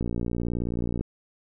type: click train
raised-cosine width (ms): 3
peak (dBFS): -16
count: 60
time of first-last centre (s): 0.01-1.01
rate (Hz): 59
effects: none